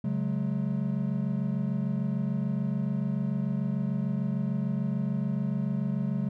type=chord; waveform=triangle; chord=C# suspended fourth; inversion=none; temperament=equal with one note detuned; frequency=138.59 / 185 / 211.8 Hz; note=C#3 / F#3 / G#3; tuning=0 / 0 / +34 cents; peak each=-29 dBFS; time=0.04-6.29 s; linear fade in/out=5 ms; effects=none